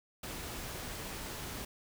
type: noise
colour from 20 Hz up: pink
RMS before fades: -42 dBFS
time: 0.23-1.65 s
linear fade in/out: 5 ms
effects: none